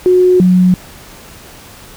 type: tone pair in turn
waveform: sine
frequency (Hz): 364.7 / 182.35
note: F#4 / F#3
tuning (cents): -25 / -25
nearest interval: octave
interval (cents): 1200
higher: first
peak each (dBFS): -5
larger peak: neither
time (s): 0.06-0.4 / 0.4-0.74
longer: neither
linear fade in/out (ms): 0
effects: pink hiss -36 dBFS RMS until 1.96 s